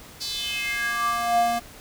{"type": "tone with high-pass filter sweep", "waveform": "square", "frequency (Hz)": 234.9, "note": "A#3", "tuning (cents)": 13, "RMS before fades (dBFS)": -25, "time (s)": [0.2, 1.6], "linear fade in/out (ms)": 20, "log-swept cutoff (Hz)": [4700, 490], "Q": 5, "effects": ["pink hiss -45 dBFS RMS until 1.8 s"]}